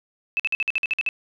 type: tone bursts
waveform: sine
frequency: 2617 Hz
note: E7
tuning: 13 cents flat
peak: -19 dBFS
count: 10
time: 0.37-1.089 s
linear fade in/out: 0 ms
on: 26 ms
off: 51 ms
effects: none